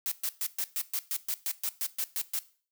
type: noise bursts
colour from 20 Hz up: blue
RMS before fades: -31 dBFS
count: 14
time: 0.06-2.39 s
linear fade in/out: 0 ms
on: 55 ms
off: 120 ms
effects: noise-tail reverb RT60 0.4 s tail -17 dB re dry